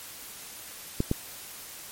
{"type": "clicks", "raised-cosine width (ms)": 3, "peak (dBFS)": -11, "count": 2, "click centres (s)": [1.004, 1.114], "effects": ["white hiss -43 dBFS RMS until 1.91 s", "MP3 64 kbps"]}